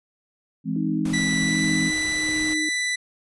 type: chord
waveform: sine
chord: E augmented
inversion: none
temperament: equal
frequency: 164.81 / 207.7 / 261.6 Hz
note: E3 / G#3 / B#3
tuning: 0 / 0 / 0 cents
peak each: -27 dBFS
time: 0.64-1.92 s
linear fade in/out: 50 ms
type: tone with tremolo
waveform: sine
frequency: 310.1 Hz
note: D#4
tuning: 6 cents flat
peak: -25 dBFS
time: 0.76-2.69 s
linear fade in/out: 2 ms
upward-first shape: sine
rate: 1.3 Hz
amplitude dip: 65%
type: noise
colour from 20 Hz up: pink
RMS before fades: -37 dBFS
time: 1.05-2.54 s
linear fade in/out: 5 ms
type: tone with pitch glide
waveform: sawtooth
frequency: 1970 to 1984.8 Hz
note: B6 to B6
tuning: -5 to +8 cents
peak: -19 dBFS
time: 1.13-2.96 s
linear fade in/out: 10 ms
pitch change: +13 cents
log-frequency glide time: 1.41-1.68 s
effects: resampled to 24000 Hz